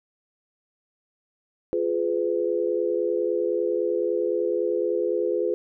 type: chord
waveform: sine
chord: F diminished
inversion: none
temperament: just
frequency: 349.2 / 419.1 / 502.9 Hz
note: F4 / Ab4 / Cb5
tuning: 0 / +16 / +31 cents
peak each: -26 dBFS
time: 1.73-5.54 s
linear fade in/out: 0 ms
effects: none